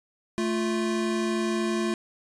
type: tone pair together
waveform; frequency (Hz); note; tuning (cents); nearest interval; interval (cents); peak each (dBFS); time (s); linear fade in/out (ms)
square; 220 / 349.2; A3 / F4; 0 / 0; minor sixth; 800; -28; 0.38-1.94; 0
effects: resampled to 22050 Hz